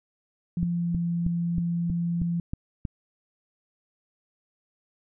sine tone with pitch glide, 172.6 to 170.91 Hz, F3 to F3, -20 to -37 cents, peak -24 dBFS, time 0.57-2.4 s, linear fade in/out 2 ms, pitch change -17 cents, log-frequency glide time 0.71-0.95 s
click train, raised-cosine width 5 ms, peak -17 dBFS, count 8, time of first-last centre 0.63-2.852 s, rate 3.15 Hz
effects none

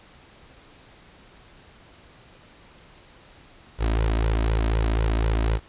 sawtooth tone with flanger, 55 Hz, A1, in tune, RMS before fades -22 dBFS, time 3.78-5.6 s, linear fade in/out 50 ms, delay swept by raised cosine 2 to 3.2 ms, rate 4 Hz, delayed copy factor +0.75, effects pink hiss -51 dBFS RMS until 5.68 s + resampled to 8000 Hz

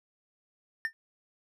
triangle tone with exponential decay, 1802 Hz, A6, 41 cents sharp, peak -22 dBFS, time 0.85-0.93 s, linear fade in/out 0 ms, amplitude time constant 16 ms, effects none

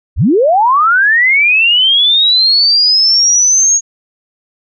sine linear sweep, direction up, 38.56 to 6645 Hz, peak -6 dBFS, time 0.16-3.81 s, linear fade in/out 50 ms, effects none

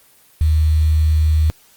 sine tone with quantisation, 77.78 Hz, D#2, in tune, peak -11 dBFS, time 0.41-1.5 s, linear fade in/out 0 ms, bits 6, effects white hiss -51 dBFS RMS until 1.76 s + Opus 24 kbps

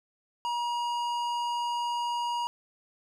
sine tone with tanh clipping, 954 Hz, A#5, 40 cents sharp, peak -30 dBFS, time 0.45-2.47 s, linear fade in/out 0 ms, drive 14 dB, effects none

